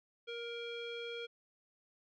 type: tone with low-pass filter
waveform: square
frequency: 469.7 Hz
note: A#4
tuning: 13 cents sharp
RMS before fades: -43 dBFS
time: 0.27-1.27 s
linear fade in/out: 20 ms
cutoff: 3000 Hz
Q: 8.5
effects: none